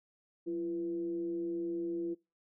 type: tone with frequency modulation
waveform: sine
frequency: 339.3 Hz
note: F4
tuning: 50 cents flat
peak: -33 dBFS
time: 0.46-2.15 s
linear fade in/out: 20 ms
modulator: 155 Hz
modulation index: 0.34
effects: noise-tail reverb RT60 0.3 s tail -26 dB re dry